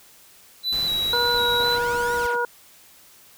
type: tone with vibrato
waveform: triangle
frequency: 3931 Hz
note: B7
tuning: 9 cents flat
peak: -20 dBFS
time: 0.63-1.79 s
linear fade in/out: 50 ms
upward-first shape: square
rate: 2 Hz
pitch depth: 24 cents each way
type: noise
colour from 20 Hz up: pink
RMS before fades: -36 dBFS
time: 0.72-2.27 s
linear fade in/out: 5 ms
type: harmonic tone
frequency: 480 Hz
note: B4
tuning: 49 cents flat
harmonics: 1 / 2 / 3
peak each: -25 / -25 / -25 dBFS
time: 1.13-2.45 s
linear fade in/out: 2 ms
type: linear two-way sweep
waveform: 10% pulse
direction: up then down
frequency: 59.7 to 2000 to 59.7 Hz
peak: -28 dBFS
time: 1.58-2.37 s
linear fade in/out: 20 ms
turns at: 2.15 s
effects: white hiss -51 dBFS RMS until 3.37 s